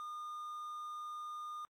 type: tone with quantisation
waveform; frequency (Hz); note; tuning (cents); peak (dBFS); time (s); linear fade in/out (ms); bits
triangle; 1217; D#6; -39; -40; 0-1.65; 0; 11
effects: AAC 64 kbps